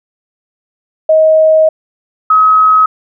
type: tone pair in turn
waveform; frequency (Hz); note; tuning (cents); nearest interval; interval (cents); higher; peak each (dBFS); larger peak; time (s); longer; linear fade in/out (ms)
sine; 631 / 1274.5; D#5 / D#6; +24 / +41; octave; 1217; second; -4; neither; 1.09-1.69 / 2.3-2.86; first; 5
effects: none